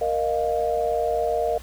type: chord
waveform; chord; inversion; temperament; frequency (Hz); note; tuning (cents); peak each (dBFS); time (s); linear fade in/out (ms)
sine; Bb suspended fourth; none; equal with one note detuned; 466.2 / 618.7 / 698.5; Bb4 / Eb5 / F5; 0 / -10 / 0; -25; 0.01-1.58; 5
effects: added 60 Hz sine -40 dBFS peak until 1.62 s + pink hiss -46 dBFS RMS until 1.62 s